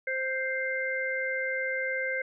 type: harmonic tone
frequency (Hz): 523.3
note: C5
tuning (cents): 0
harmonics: 1 / 3 / 4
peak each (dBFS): -33 / -32 / -32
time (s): 0.07-2.22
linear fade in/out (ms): 5
effects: none